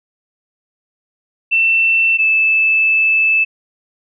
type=tone pair in turn; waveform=sine; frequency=2680 / 2626 Hz; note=E7 / E7; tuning=+28 / -7 cents; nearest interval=unison; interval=35 cents; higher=first; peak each=-10 dBFS; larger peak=neither; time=1.51-2.18 / 2.18-3.45 s; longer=second; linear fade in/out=20 ms; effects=none